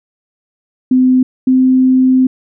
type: tone pair in turn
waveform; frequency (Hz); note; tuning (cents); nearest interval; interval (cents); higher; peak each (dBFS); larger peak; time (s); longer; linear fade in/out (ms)
sine; 256 / 258.4; C4 / C4; -38 / -21; unison; 17; second; -6; neither; 0.91-1.23 / 1.47-2.27; second; 5
effects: none

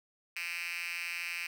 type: tone with high-pass filter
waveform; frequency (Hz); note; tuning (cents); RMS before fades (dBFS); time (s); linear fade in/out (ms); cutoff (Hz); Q
5% pulse; 172.3; F3; -23; -38; 0.36-1.47; 5; 2500; 5.8
effects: none

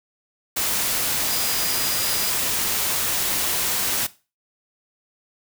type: tone in noise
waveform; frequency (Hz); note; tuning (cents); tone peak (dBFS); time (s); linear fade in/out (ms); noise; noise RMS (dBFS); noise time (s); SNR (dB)
sine; 4921; D#8; -20; -29; 1.3-2.3; 10; white; -23; 0.56-4.07; -9
effects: noise-tail reverb RT60 0.3 s tail -17 dB re dry

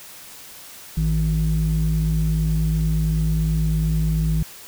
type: tone pair together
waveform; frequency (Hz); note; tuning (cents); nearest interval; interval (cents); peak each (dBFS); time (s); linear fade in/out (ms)
sine; 55.9 / 158.7; A1 / D#3; +28 / +35; octave + tritone; 1807; -19 / -18; 0.97-4.43; 5
effects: tanh soft clip ceiling -13 dBFS + white hiss -41 dBFS RMS until 4.67 s

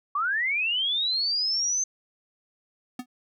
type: linear sweep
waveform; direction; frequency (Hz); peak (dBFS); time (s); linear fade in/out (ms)
sine; up; 1108.7 to 6272; -23; 0.15-1.84; 5
type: tone with exponential decay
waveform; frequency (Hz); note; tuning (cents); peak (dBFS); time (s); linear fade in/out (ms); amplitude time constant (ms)
square; 249.8; B3; +20; -29; 2.99-3.06; 5; 15
effects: none

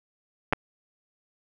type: clicks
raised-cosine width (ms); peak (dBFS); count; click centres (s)
0.5; -8; 2; 0.526 / 0.533
effects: none

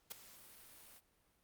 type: noise with ADSR envelope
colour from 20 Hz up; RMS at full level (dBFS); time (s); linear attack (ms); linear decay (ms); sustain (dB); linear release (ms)
white; -42; 0.1-1.01; 18; 5; -17; 40
effects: pink hiss -75 dBFS RMS until 1.43 s + Opus 48 kbps

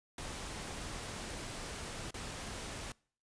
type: noise with dropouts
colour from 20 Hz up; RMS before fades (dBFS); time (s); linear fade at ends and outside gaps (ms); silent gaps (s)
pink; -43; 0.18-2.92; 2; 2.108-2.142
effects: noise-tail reverb RT60 0.5 s tail -25 dB re dry + resampled to 22050 Hz

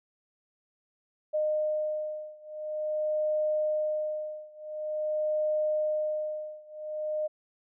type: beating tone pair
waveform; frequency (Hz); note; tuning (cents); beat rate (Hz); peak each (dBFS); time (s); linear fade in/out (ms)
sine; 612 / 612.47; D#5 / D#5; -29 / -27; 0.47; -30 / -31; 1.33-7.28; 20
effects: none

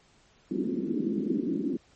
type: band-pass noise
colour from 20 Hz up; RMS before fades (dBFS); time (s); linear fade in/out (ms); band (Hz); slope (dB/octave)
white; -29; 0.51-1.77; 5; 190 to 350; 48
effects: pink hiss -62 dBFS RMS until 1.95 s + MP3 32 kbps

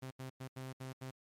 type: tone bursts at uneven times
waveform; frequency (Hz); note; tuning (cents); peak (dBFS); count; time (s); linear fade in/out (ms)
sawtooth; 130.81; C3; 0; -39; 6; 0.02-0.11 / 0.19-0.3 / 0.4-0.48 / 0.56-0.73 / 0.8-0.93 / 1.01-1.11; 10
effects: MP3 64 kbps

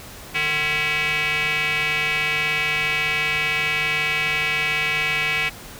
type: tone with band-pass filter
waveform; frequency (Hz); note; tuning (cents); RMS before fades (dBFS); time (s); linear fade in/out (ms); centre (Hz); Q
square; 151.4; D#3; -47; -22; 0.34-5.5; 20; 2400; 5.2
effects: pink hiss -39 dBFS RMS until 5.79 s

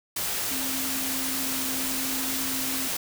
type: tone in noise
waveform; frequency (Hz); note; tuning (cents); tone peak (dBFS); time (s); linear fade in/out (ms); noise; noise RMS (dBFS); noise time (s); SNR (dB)
sine; 264.6; C4; +20; -34; 0.51-2.88; 5; white; -29; 0.16-2.97; -8
effects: none

